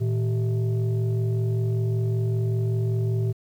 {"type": "tone with frequency modulation", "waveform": "sine", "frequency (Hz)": 113.4, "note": "A#2", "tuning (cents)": -47, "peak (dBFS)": -20, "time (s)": [0, 3.33], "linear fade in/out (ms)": 20, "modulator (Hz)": 272, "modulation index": 0.6, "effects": ["tanh soft clip ceiling -16 dBFS", "9-bit"]}